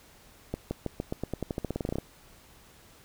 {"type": "accelerating click train", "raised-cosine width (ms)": 2, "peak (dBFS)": -17, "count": 19, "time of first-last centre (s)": [0.54, 1.985], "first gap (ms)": 170, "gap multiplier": 0.9, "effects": ["pink hiss -56 dBFS RMS until 3.04 s"]}